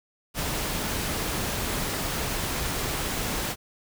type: noise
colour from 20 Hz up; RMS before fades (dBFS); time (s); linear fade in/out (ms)
pink; -29; 0.34-3.56; 50
effects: none